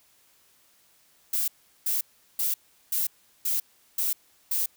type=noise bursts; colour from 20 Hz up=violet; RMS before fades=-26 dBFS; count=7; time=1.33-4.66 s; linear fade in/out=5 ms; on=150 ms; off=380 ms; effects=white hiss -62 dBFS RMS until 4.76 s